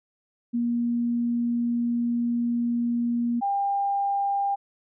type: tone pair in turn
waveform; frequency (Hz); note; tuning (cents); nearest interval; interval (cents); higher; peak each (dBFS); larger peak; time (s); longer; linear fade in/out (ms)
sine; 237.4 / 798.5; A#3 / G5; +32 / +32; octave + major sixth; 2100; second; -22; neither; 0.53-3.41 / 3.41-4.56; first; 20
effects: none